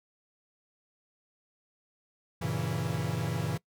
45% pulse chord, G diminished seventh, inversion none, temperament equal with one note detuned, 96.2 / 116.54 / 138.59 / 164.81 Hz, G2 / Bb2 / Db3 / Fb3, -32 / 0 / 0 / 0 cents, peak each -38 / -35 / -35 / -34 dBFS, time 2.41-3.58 s, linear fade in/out 10 ms, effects noise-tail reverb RT60 0.1 s tail -22 dB re dry

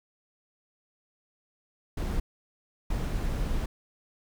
brown noise bursts at uneven times, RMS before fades -29 dBFS, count 2, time 1.97-2.2 / 2.9-3.66 s, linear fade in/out 5 ms, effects none

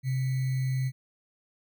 sine tone with sample-and-hold, 130.81 Hz, C3, in tune, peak -25 dBFS, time 0.03-0.92 s, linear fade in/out 50 ms, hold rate 2100 Hz, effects none

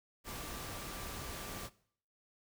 sine tone in noise, 1174.7 Hz, D6, in tune, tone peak -53 dBFS, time 0.24-1.7 s, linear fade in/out 50 ms, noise pink, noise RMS -44 dBFS, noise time 0.24-1.7 s, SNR -12 dB, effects noise-tail reverb RT60 0.6 s tail -20 dB re dry

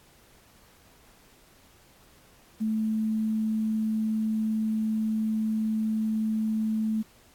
sine tone with quantisation, 218.7 Hz, A3, 10 cents flat, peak -24 dBFS, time 2.6-7.03 s, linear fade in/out 20 ms, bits 9, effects pink hiss -58 dBFS RMS until 7.34 s + AAC 64 kbps

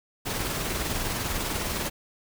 pink noise with tremolo, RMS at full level -28 dBFS, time 0.25-1.9 s, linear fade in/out 20 ms, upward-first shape sine, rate 20 Hz, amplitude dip 35%, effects none

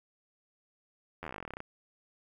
slowing click train, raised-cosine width 0.5 ms, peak -25 dBFS, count 19, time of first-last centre 1.23-1.604 s, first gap 11 ms, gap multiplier 1.07, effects 10-bit

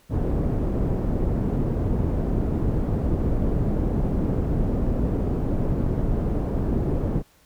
pink low-pass noise, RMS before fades -23 dBFS, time 0.09-7.23 s, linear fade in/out 50 ms, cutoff 390 Hz, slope 12 dB/octave, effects pink hiss -58 dBFS RMS until 7.45 s

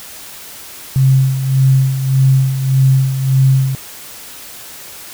sine tone with tremolo, 133.2 Hz, C3, 31 cents sharp, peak -6 dBFS, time 0.96-3.75 s, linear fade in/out 0 ms, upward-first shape sine, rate 1.7 Hz, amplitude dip 65%, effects white hiss -33 dBFS RMS until 5.13 s

